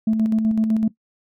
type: tone with tremolo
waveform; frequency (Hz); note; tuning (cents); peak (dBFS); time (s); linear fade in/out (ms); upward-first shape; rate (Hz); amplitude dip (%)
sine; 220; A3; 0; -13; 0.07-0.88; 5; square; 7.9; 45
effects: noise-tail reverb RT60 0.1 s tail -17 dB re dry + tanh soft clip ceiling -12 dBFS